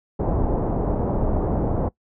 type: low-pass noise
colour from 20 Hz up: pink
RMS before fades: -22 dBFS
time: 0.19-1.89 s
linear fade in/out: 10 ms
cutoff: 810 Hz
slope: 24 dB/octave
effects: noise-tail reverb RT60 0.1 s tail -21 dB re dry

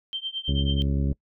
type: tone with tremolo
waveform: sine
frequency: 3136 Hz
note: G7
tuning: in tune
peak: -25 dBFS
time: 0.13-0.82 s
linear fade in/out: 0 ms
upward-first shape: triangle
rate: 9.2 Hz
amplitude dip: 100%
type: harmonic tone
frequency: 69.3 Hz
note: C#2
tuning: in tune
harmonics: 1 / 2 / 3 / 4 / 5 / 6 / 8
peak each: -24 / -26 / -31 / -33 / -41 / -41 / -44 dBFS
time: 0.48-1.13 s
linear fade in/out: 5 ms
effects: noise-tail reverb RT60 0.1 s tail -24 dB re dry

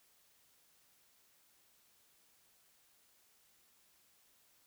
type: silence
effects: white hiss -70 dBFS RMS until 4.66 s

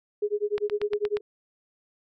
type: tone with tremolo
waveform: sine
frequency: 415.3 Hz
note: G#4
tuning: in tune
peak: -21 dBFS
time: 0.22-1.21 s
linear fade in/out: 5 ms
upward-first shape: sine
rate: 10 Hz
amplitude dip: 100%
type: click train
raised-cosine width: 0.3 ms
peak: -18 dBFS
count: 6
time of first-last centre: 0.58-1.17 s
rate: 8.48 Hz
effects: none

